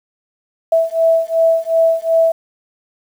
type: beating tone pair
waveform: sine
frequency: 655 / 657.7 Hz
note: E5 / E5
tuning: -11 / -4 cents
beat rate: 2.7 Hz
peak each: -14 dBFS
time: 0.72-2.32 s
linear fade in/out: 5 ms
effects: 7-bit